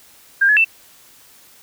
sine tone with pitch steps, 1599 / 1702 / 2665 Hz, G6 / G#6 / E7, +34 / +42 / +18 cents, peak -10 dBFS, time 0.41-0.647 s, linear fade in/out 10 ms, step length 79 ms, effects white hiss -48 dBFS RMS until 1.62 s

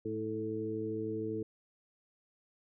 harmonic tone with a mistuned harmonic, 108.6 Hz, A2, 22 cents flat, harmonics 1 / 2 / 3 / 4, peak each -43 / -43 / -38 / -37 dBFS, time 0.05-1.43 s, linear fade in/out 5 ms, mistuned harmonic 4, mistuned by +16 cents, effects none

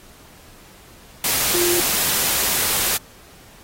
sine tone in noise, 350 Hz, F4, 4 cents sharp, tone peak -20 dBFS, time 1.54-1.8 s, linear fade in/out 2 ms, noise white, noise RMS -20 dBFS, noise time 1.24-2.97 s, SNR -3 dB, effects pink hiss -47 dBFS RMS until 3.63 s + AAC 48 kbps

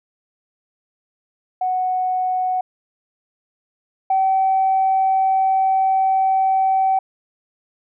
sine tone pair in turn, 740 / 766.1 Hz, F#5 / G5, 0 / -40 cents, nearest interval minor second, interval 60 cents, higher second, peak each -17 / -13 dBFS, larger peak second, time 1.61-2.61 / 4.1-6.99 s, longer second, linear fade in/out 5 ms, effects tanh soft clip ceiling -9 dBFS

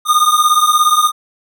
square beating tone pair, 1214 / 1231 Hz, D#6 / D#6, -43 / -19 cents, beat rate 17 Hz, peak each -13 dBFS, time 0.05-1.12 s, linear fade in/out 50 ms, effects none

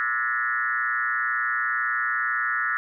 sine tone with frequency modulation, 1568 Hz, G6, in tune, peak -22 dBFS, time 0-2.77 s, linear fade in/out 0 ms, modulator 122 Hz, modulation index 2.6, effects none

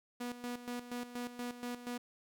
sawtooth tone with tremolo, 243.5 Hz, B3, 24 cents flat, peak -34 dBFS, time 0.2-1.98 s, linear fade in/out 10 ms, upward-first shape square, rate 4.2 Hz, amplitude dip 70%, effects none

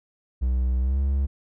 triangle tone with pitch glide, 62.9 to 68.59 Hz, B1 to C#2, +32 to -18 cents, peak -18 dBFS, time 0.41-1.27 s, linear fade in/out 20 ms, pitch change +150 cents, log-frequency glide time 0.8-0.99 s, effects none

